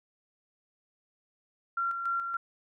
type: tone with tremolo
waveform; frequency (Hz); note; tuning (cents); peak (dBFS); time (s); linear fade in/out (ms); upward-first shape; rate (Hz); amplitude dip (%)
sine; 1373; F6; -30; -27; 1.77-2.37; 5; square; 3.5; 45
effects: none